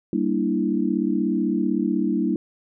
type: chord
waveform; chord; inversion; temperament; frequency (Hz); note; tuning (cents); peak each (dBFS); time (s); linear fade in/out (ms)
sine; E half-diminished seventh; first; equal; 196 / 233.1 / 293.7 / 329.6; G3 / Bb3 / D4 / E4; 0 / 0 / 0 / 0; -25; 0.13-2.36; 2
effects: none